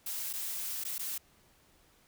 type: noise with dropouts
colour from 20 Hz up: blue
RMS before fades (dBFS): -37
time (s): 0.06-1.18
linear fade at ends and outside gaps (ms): 5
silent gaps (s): 0.329-0.335 / 0.839-0.849 / 0.982-0.992
effects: pink hiss -65 dBFS RMS until 2.07 s